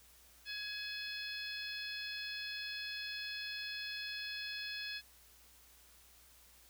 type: harmonic tone with a mistuned harmonic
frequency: 850 Hz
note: G#5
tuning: 40 cents sharp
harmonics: 2 / 3 / 4 / 5 / 6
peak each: -46 / -46 / -47 / -47 / -48 dBFS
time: 0.45-5.02 s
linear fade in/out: 50 ms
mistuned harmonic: 2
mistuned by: -33 cents
effects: added 60 Hz sine -68 dBFS peak until 6.69 s + white hiss -63 dBFS RMS until 6.69 s